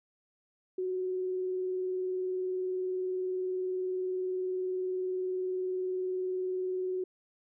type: tone with vibrato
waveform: sine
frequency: 370 Hz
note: F#4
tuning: in tune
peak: -30 dBFS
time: 0.78-7.04 s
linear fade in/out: 5 ms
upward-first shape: sine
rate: 20 Hz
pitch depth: 24 cents each way
effects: none